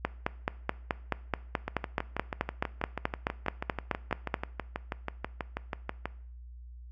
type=two click trains; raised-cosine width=0.5 ms; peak=-17 / -12 dBFS; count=28 / 21; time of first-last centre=1.68-6.056 / 0.05-4.342 s; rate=6.17 / 4.66 Hz; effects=noise-tail reverb RT60 0.6 s tail -19 dB re dry + added 60 Hz sine -44 dBFS peak until 6.91 s